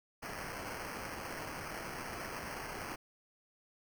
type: noise with sample-and-hold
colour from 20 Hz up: white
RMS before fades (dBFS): -43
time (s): 0.22-2.96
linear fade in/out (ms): 10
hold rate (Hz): 3675
effects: none